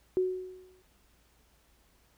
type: tone with exponential decay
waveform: sine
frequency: 370 Hz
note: F#4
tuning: in tune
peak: -22 dBFS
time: 0.17-0.82 s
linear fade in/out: 0 ms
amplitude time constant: 140 ms
effects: added 57 Hz sine -67 dBFS peak until 2.17 s + pink hiss -67 dBFS RMS until 2.17 s